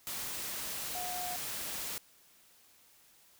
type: tone in noise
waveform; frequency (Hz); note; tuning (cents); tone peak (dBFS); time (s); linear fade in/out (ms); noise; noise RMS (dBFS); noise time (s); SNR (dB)
sine; 722; F#5; -43; -39; 0.95-1.36; 0; white; -39; 0.07-1.98; -3
effects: white hiss -63 dBFS RMS until 3.39 s